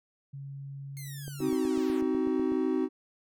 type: tone with pitch glide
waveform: sine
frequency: 138.59 to 141.34 Hz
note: C#3 to C#3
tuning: 0 to +34 cents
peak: -38 dBFS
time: 0.33-1.5 s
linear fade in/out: 10 ms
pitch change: +34 cents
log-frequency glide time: 0.99-1.26 s
type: linear sweep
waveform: 5% pulse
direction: down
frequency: 2152 to 185 Hz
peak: -34 dBFS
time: 0.97-2.01 s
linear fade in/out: 0 ms
type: click train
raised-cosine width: 2 ms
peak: -30 dBFS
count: 11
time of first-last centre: 1.28-2.521 s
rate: 8.06 Hz
type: chord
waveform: triangle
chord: C diminished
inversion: none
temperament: just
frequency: 261.6 / 314 / 376.7 Hz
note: C4 / Eb4 / Gb4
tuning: 0 / +16 / +31 cents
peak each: -28 dBFS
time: 1.39-2.89 s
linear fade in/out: 50 ms
effects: none